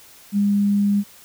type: tone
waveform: sine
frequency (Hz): 202.7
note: G#3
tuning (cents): -42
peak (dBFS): -15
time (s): 0.32-1.04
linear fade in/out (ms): 50
effects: white hiss -47 dBFS RMS until 1.24 s